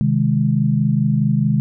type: chord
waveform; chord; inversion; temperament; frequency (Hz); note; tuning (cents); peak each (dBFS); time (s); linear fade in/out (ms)
sine; Ab major; first; equal; 130.81 / 155.56 / 207.7; C3 / Eb3 / Ab3; 0 / 0 / 0; -18; 0.01-1.6; 0
effects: none